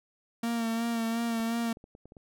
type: tone with vibrato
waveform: 45% pulse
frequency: 230 Hz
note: A#3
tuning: 23 cents flat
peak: -28 dBFS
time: 0.43-1.73 s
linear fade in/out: 5 ms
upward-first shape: sine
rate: 2.8 Hz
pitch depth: 30 cents each way
type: clicks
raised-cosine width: 2 ms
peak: -36 dBFS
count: 7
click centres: 1.402 / 1.771 / 1.841 / 1.951 / 2.056 / 2.121 / 2.168 s
effects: none